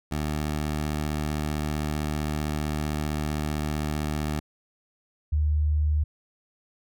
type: tone pair in turn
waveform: 15% pulse / sine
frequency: 75.5 / 75.5 Hz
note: D2 / D2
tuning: +48 / +48 cents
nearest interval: unison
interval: 0 cents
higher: neither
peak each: -20 dBFS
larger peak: neither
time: 0.11-4.4 / 5.32-6.04 s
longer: first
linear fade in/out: 10 ms
effects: none